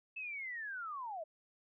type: linear sweep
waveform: sine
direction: down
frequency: 2637 to 602 Hz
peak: -40 dBFS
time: 0.16-1.24 s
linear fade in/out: 10 ms
effects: none